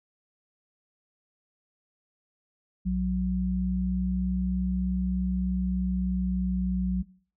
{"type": "tone pair together", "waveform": "sine", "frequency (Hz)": [61.74, 185], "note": ["B1", "F#3"], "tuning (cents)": [0, 0], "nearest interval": "octave + perfect fifth", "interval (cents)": 1900, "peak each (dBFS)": [-30, -25], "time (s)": [2.85, 7.03], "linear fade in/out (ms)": 20, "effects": ["noise-tail reverb RT60 0.5 s tail -21 dB re dry"]}